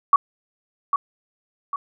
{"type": "tone with echo", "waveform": "sine", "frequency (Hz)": 1131, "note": "C#6", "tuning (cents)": 34, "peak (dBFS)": -9, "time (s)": [0.13, 0.16], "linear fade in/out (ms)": 2, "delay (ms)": 800, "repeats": 2, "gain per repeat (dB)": -7, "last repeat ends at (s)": 1.76, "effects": []}